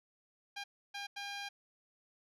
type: tone bursts at uneven times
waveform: 10% pulse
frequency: 805 Hz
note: G5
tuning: 46 cents sharp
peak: -32 dBFS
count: 3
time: 0.56-0.64 / 0.94-1.07 / 1.16-1.49 s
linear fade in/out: 10 ms
effects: low-pass 7000 Hz 12 dB/octave